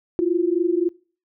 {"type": "tone pair together", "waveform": "sine", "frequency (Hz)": [335.9, 359.5], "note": ["E4", "F#4"], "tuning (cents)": [33, -50], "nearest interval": "minor second", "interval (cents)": 117, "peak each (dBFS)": -20, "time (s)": [0.19, 0.89], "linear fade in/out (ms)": 0, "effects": ["noise-tail reverb RT60 0.4 s tail -23 dB re dry"]}